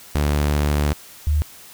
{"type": "tone pair in turn", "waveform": ["sawtooth", "sine"], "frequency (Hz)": [73.5, 75.22], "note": ["D2", "D2"], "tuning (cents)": [2, 42], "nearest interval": "unison", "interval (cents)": 40, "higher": "second", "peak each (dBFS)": [-13, -15], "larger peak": "first", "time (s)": [[0.15, 0.93], [1.27, 1.42]], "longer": "first", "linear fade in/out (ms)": 0, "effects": ["white hiss -43 dBFS RMS until 1.73 s"]}